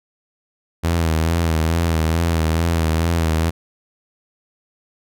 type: tone with vibrato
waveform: sawtooth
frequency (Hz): 82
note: E2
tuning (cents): -9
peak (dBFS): -12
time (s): 0.83-3.51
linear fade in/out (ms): 20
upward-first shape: sine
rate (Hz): 2.3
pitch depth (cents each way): 54
effects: none